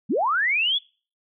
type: linear sweep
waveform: sine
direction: up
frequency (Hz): 154.6 to 3500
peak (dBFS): -19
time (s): 0.09-0.79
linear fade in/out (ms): 20
effects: noise-tail reverb RT60 0.4 s tail -25 dB re dry